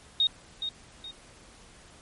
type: tone with echo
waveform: sine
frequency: 3720 Hz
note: A#7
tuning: 4 cents flat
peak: -20 dBFS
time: 0.2-0.27 s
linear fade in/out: 2 ms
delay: 420 ms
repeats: 2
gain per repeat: -9 dB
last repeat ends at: 1.11 s
effects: pink hiss -53 dBFS RMS until 2.01 s + MP3 48 kbps